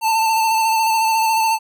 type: tone with vibrato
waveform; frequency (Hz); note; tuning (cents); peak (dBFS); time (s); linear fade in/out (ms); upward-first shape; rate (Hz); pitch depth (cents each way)
square; 890; A5; +20; -15; 0.01-1.59; 50; square; 14; 22
effects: none